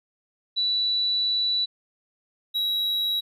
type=tone pair in turn; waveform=sine / triangle; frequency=3951 / 3872 Hz; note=B7 / B7; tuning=0 / -35 cents; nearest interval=unison; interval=35 cents; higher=first; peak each=-21 dBFS; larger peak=neither; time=0.56-1.66 / 2.54-3.21 s; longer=first; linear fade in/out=20 ms; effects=none